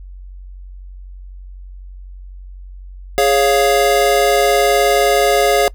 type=chord; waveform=square; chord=Db major; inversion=second; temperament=equal; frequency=415.3 / 554.4 / 698.5 Hz; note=Ab4 / Db5 / F5; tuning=0 / 0 / 0 cents; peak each=-16 dBFS; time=3.18-5.68 s; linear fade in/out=0 ms; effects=noise-tail reverb RT60 0.1 s tail -24 dB re dry + added 46 Hz sine -31 dBFS peak until 5.74 s